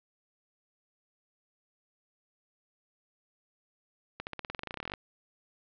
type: accelerating click train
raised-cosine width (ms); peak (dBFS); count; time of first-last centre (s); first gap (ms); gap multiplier
0.3; -20; 20; 4.2-4.937; 69; 0.93
effects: low-pass 4000 Hz 12 dB/octave